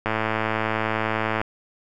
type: click train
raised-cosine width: 0.5 ms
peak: -8 dBFS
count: 150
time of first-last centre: 0.06-1.415 s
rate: 110 Hz
effects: none